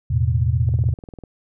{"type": "chord", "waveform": "sine", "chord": "E suspended fourth", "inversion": "none", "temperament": "equal with one note detuned", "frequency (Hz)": [82.41, 110, 125.48], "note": ["E2", "A2", "B2"], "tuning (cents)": [0, 0, 28], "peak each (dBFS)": -20, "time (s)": [0.1, 0.94], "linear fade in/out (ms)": 10}
{"type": "click train", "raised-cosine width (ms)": 2, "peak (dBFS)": -24, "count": 12, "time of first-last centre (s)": [0.69, 1.237], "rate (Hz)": 20.1}
{"effects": []}